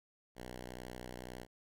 5% pulse tone with vibrato, 61.9 Hz, B1, 5 cents sharp, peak -34 dBFS, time 0.35-1.47 s, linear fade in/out 50 ms, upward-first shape sine, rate 12 Hz, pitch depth 50 cents each way, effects none

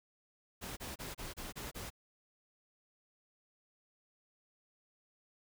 pink noise bursts, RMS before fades -44 dBFS, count 7, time 0.61-1.904 s, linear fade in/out 20 ms, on 160 ms, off 29 ms, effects none

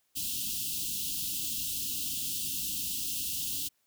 white band-stop noise, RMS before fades -34 dBFS, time 0.15-3.69 s, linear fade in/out 20 ms, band 320 to 2700 Hz, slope 96 dB/octave, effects white hiss -74 dBFS RMS until 3.86 s

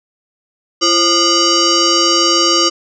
sine tone with frequency modulation, 2960 Hz, F#7, in tune, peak -9 dBFS, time 0.81-2.7 s, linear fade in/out 20 ms, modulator 873 Hz, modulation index 3.6, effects none

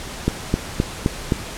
click train, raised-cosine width 3 ms, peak -3 dBFS, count 5, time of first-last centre 0.28-1.322 s, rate 3.84 Hz, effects pink hiss -32 dBFS RMS until 1.57 s + low-pass 10000 Hz 12 dB/octave

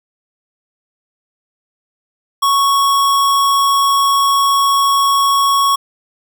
square tone, 1108.7 Hz, C#6, in tune, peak -11 dBFS, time 2.42-5.76 s, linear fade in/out 10 ms, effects none

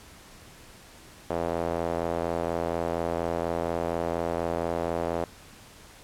sawtooth tone with band-pass filter, 84.2 Hz, E2, 37 cents sharp, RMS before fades -29 dBFS, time 1.3-5.24 s, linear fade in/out 0 ms, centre 600 Hz, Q 1.8, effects pink hiss -50 dBFS RMS until 6.03 s + low-pass 12000 Hz 12 dB/octave

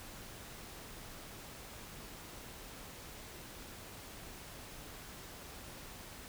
silence, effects pink hiss -50 dBFS RMS until 6.28 s

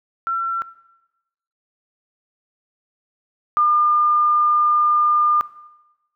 sine tone pair in turn, 1353 / 1205.4 Hz, E6 / D6, +45 / +45 cents, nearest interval major second, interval 200 cents, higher first, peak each -19 / -13 dBFS, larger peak second, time 0.27-0.62 / 3.57-5.41 s, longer second, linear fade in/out 0 ms, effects noise-tail reverb RT60 1.0 s tail -18 dB re dry

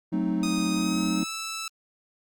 triangle chord, F# diminished seventh, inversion none, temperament equal, 185 / 220 / 261.6 / 311.1 Hz, F#3 / A3 / C4 / Eb4, 0 / 0 / 0 / 0 cents, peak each -26 / -28 / -30 / -26 dBFS, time 0.12-1.24 s, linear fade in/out 10 ms
10% pulse tone with pitch glide, 1244.5 to 1318.5 Hz, D#6 to E6, 0 to 0 cents, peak -23 dBFS, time 0.43-1.68 s, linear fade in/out 2 ms, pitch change +100 cents, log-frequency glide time 0.72-1.32 s
effects Opus 48 kbps

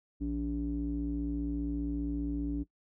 square tone with low-pass filter, 57.5 Hz, A#1, 23 cents flat, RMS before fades -33 dBFS, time 0.2-2.64 s, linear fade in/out 20 ms, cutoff 280 Hz, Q 10, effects noise-tail reverb RT60 0.1 s tail -18 dB re dry

